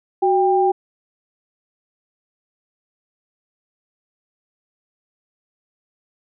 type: tone pair together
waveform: sine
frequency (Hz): 372.1 / 794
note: F#4 / G5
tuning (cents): +10 / +22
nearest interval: octave + minor second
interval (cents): 1312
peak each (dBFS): -16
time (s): 0.22-0.72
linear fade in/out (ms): 10
effects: none